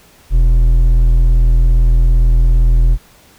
triangle tone with hard clipping, 41.2 Hz, E1, in tune, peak -8 dBFS, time 0.3-2.98 s, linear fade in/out 50 ms, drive 9 dB, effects pink hiss -46 dBFS RMS until 3.38 s

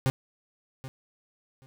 40% pulse tone with echo, 132.2 Hz, C3, 18 cents sharp, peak -21 dBFS, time 0.06-0.1 s, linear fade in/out 0 ms, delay 780 ms, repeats 2, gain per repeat -15 dB, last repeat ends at 1.66 s, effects none

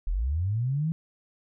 sine linear sweep, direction up, 34.65 to 166.5 Hz, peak -24 dBFS, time 0.07-0.92 s, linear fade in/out 0 ms, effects none

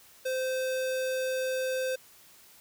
square tone, 518 Hz, C5, 17 cents flat, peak -29 dBFS, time 0.25-1.96 s, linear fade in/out 10 ms, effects white hiss -56 dBFS RMS until 2.6 s

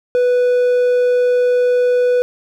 triangle tone, 493.9 Hz, B4, in tune, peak -9 dBFS, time 0.15-2.22 s, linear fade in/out 0 ms, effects none

